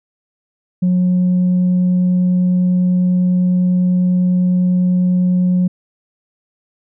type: tone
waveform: sine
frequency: 181 Hz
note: F#3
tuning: 38 cents flat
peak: -9 dBFS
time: 0.82-5.68 s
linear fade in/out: 10 ms
effects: tanh soft clip ceiling -9 dBFS